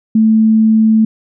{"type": "tone", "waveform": "sine", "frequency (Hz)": 220, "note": "A3", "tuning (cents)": 0, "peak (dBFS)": -6, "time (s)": [0.15, 1.05], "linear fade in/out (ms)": 5, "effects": []}